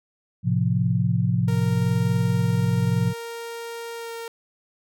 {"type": "chord", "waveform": "sine", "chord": "F major", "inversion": "first", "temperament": "equal", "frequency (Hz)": [110, 130.81, 174.61], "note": ["A2", "C3", "F3"], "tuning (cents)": [0, 0, 0], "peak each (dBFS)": -23, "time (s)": [0.43, 3.14], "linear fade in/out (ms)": 50}
{"type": "tone with pitch glide", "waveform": "sawtooth", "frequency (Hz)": [464.8, 461.1], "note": ["A#4", "A#4"], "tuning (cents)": [-5, -19], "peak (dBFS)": -28, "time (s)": [1.48, 4.28], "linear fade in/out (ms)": 2, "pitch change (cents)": -14, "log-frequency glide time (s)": [3.96, 4.12]}
{"effects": []}